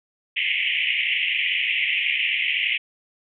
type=band-pass noise; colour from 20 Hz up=pink; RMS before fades=-23 dBFS; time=0.36-2.78 s; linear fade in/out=10 ms; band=2000 to 3100 Hz; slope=96 dB/octave; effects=none